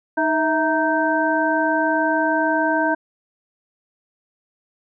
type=harmonic tone with a mistuned harmonic; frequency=311.1 Hz; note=D#4; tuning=in tune; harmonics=1 / 2 / 3 / 5; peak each=-22 / -22 / -22 / -22 dBFS; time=0.17-2.95 s; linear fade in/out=10 ms; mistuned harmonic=2; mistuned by=+81 cents; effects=none